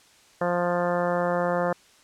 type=harmonic tone; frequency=175.6 Hz; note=F3; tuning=10 cents sharp; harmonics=1 / 2 / 3 / 4 / 5 / 6 / 7 / 8 / 9 / 10; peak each=-30 / -33 / -25 / -30 / -34 / -34 / -35 / -37 / -41 / -38 dBFS; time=0.41-1.73 s; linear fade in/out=5 ms; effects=white hiss -56 dBFS RMS until 2.03 s + low-pass 8000 Hz 12 dB/octave